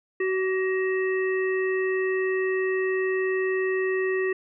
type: harmonic tone with a mistuned harmonic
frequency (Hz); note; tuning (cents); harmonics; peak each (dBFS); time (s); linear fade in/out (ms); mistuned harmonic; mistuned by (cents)
376.6; F#4; +31; 1 / 3 / 5 / 7; -23 / -39 / -30 / -39; 0.2-4.33; 5; 3; +31
effects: none

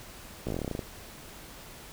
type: slowing click train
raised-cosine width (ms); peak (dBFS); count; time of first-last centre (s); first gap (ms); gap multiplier
2; -19; 13; 0.47-0.792; 16; 1.09
effects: pink hiss -47 dBFS RMS until 1.92 s

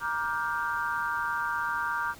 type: chord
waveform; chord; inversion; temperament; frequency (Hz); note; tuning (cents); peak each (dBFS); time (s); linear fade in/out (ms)
sine; G minor seventh; first; just; 940.8 / 1176 / 1411.2 / 1568; Bb5 / D6 / F6 / G6; +16 / +2 / +18 / 0; -33; 0-2.15; 50
effects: pink hiss -50 dBFS RMS until 2.19 s

